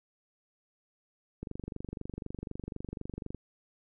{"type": "click train", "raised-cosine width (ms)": 3, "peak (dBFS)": -25, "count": 47, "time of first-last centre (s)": [1.43, 3.347], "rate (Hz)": 24, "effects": []}